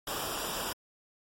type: noise with comb filter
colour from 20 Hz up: pink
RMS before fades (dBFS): -35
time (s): 0.07-0.73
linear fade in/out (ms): 5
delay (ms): 0.47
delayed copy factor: -0.75
effects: MP3 64 kbps